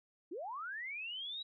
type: linear sweep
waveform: sine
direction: up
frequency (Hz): 293.7 to 3900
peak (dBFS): -40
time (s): 0.31-1.43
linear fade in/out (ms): 10
effects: none